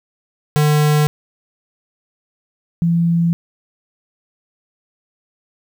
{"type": "tone pair in turn", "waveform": ["square", "sine"], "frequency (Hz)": [150, 168.97], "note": ["D3", "E3"], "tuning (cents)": [37, 43], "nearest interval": "major second", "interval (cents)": 206, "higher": "second", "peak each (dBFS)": -12, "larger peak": "neither", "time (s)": [[0.56, 1.07], [2.82, 3.33]], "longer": "neither", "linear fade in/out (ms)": 0, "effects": ["9-bit"]}